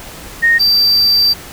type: tone pair in turn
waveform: sine / triangle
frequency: 1855 / 4674 Hz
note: A#6 / D8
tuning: -9 / -9 cents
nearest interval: octave + major third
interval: 1600 cents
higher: second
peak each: -7 dBFS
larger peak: neither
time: 0.42-0.59 / 0.59-1.34 s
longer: second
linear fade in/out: 20 ms
effects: pink hiss -32 dBFS RMS until 1.52 s